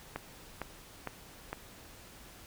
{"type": "click train", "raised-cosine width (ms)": 0.5, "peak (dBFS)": -21, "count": 4, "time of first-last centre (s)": [0.16, 1.53], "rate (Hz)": 2.19, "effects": ["pink hiss -53 dBFS RMS until 2.46 s"]}